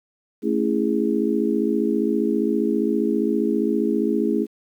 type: chord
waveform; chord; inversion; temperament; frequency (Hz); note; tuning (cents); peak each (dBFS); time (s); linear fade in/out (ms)
sine; A major seventh; none; just; 220 / 275 / 330 / 412.5; A3 / C#4 / E4 / G#4; 0 / -14 / +2 / -12; -23 / -24 / -24 / -24; 0.42-4.47; 50
effects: 9-bit